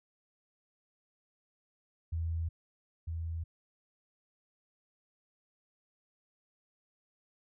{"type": "tone pair in turn", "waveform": "sine", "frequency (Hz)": [82.41, 82.41], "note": ["E2", "E2"], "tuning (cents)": [0, 0], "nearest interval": "unison", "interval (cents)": 0, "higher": "neither", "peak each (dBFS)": [-31, -34], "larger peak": "first", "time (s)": [[2.12, 2.49], [3.07, 3.44]], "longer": "neither", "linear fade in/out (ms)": 10, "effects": []}